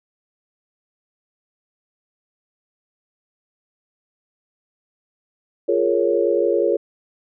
sine chord, Bb minor seventh, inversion second, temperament equal, 349.2 / 415.3 / 466.2 / 554.4 Hz, F4 / Ab4 / Bb4 / Db5, 0 / 0 / 0 / 0 cents, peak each -21 dBFS, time 5.68-6.77 s, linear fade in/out 10 ms, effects none

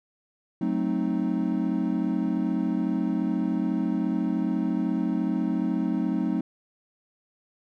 triangle chord, F# diminished seventh, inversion none, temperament equal with one note detuned, 185 / 219.1 / 261.6 / 311.1 Hz, F#3 / A3 / C4 / Eb4, 0 / -7 / 0 / 0 cents, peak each -27 dBFS, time 0.61-6.41 s, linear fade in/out 5 ms, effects none

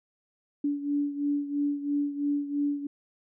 sine beating tone pair, 287.2 / 290.2 Hz, D4 / D4, -39 / -21 cents, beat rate 3 Hz, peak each -27 / -32 dBFS, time 0.64-2.87 s, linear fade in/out 5 ms, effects none

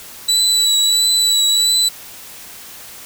30% pulse tone with vibrato, 3951 Hz, B7, in tune, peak -9 dBFS, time 0.28-1.89 s, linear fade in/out 10 ms, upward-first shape triangle, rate 1.5 Hz, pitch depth 25 cents each way, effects white hiss -36 dBFS RMS until 3.05 s

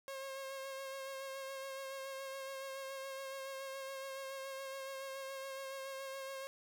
sawtooth tone with vibrato, 539 Hz, C#5, 49 cents flat, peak -39 dBFS, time 0.08-6.47 s, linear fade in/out 0 ms, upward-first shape sine, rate 7.1 Hz, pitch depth 23 cents each way, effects none

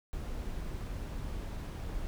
brown noise, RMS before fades -38 dBFS, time 0.13-2.07 s, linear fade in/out 0 ms, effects none

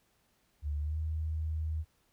sine tone with pitch glide, 73.42 to 78.69 Hz, D2 to D#2, 0 to +20 cents, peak -31 dBFS, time 0.62-1.85 s, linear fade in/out 50 ms, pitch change +120 cents, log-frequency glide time 0.79-0.98 s, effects pink hiss -72 dBFS RMS until 2.12 s

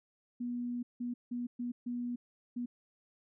sine tone bursts at uneven times, 242.7 Hz, B3, 30 cents flat, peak -34 dBFS, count 6, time 0.4-0.83 / 1-1.14 / 1.31-1.47 / 1.59-1.72 / 1.86-2.16 / 2.56-2.66 s, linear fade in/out 10 ms, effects none

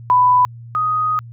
sine tone pair in turn, 995 / 1248.3 Hz, B5 / D#6, +13 / +5 cents, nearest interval major third, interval 392 cents, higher second, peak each -9 / -15 dBFS, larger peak first, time 0.1-0.45 / 0.75-1.19 s, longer second, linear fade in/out 0 ms, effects added 117 Hz sine -33 dBFS peak until 1.32 s

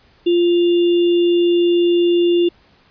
sine tone with sample-and-hold, 347.2 Hz, F4, 10 cents flat, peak -11 dBFS, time 0.26-2.49 s, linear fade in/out 10 ms, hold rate 3150 Hz, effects pink hiss -53 dBFS RMS until 2.9 s + resampled to 11025 Hz

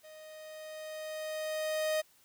45% pulse tone with level ramp, 622.3 Hz, D#5, in tune, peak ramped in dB -50 to -28 dBFS, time 0.03-2.02 s, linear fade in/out 20 ms, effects white hiss -65 dBFS RMS until 2.24 s

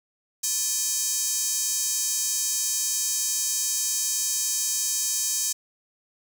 square tone with high-pass filter, 349.2 Hz, F4, in tune, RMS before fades -26 dBFS, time 0.43-5.53 s, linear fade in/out 10 ms, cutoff 6600 Hz, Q 2.7, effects none

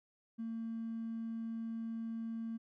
triangle tone with hard clipping, 226.9 Hz, A#3, 47 cents flat, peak -38 dBFS, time 0.38-2.58 s, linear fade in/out 20 ms, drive 3 dB, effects none

